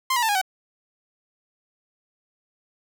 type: tone with pitch steps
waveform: sawtooth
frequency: 1046.5 / 965.2 / 890.2 / 821.1 / 757.3 Hz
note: C6 / B5 / A5 / G#5 / F#5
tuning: 0 / -40 / +20 / -20 / +40 cents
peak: -16 dBFS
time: 0.1-0.415 s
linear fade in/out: 5 ms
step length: 63 ms
effects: none